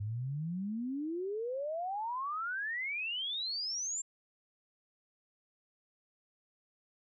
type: exponential sweep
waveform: sine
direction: up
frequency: 99.4 to 7459 Hz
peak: -34 dBFS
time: 0-4.02 s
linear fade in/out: 10 ms
effects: none